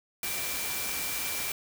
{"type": "tone in noise", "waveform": "sine", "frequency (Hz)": 2349, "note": "D7", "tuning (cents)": 0, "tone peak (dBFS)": -39, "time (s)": [0.23, 1.52], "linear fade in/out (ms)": 2, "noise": "white", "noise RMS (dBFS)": -33, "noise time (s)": [0.23, 1.52], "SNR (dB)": -9, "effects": []}